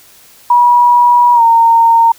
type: tone with pitch glide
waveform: sine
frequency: 967 to 919.6 Hz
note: B5 to A#5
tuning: -37 to -24 cents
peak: -4 dBFS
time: 0.5-2.12 s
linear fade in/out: 5 ms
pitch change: -87 cents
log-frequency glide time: 1.34-1.42 s
effects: white hiss -42 dBFS RMS until 2.18 s